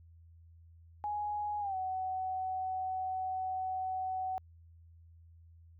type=tone with pitch glide; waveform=sine; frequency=833 to 750.7 Hz; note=G#5 to F#5; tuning=+5 to +25 cents; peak=-33 dBFS; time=1.04-4.38 s; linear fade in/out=0 ms; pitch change=-180 cents; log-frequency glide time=1.6-1.76 s; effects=added 83 Hz sine -55 dBFS peak until 5.79 s